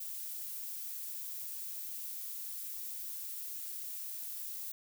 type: noise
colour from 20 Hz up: violet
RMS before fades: -42 dBFS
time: 0-4.72 s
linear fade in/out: 5 ms
effects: none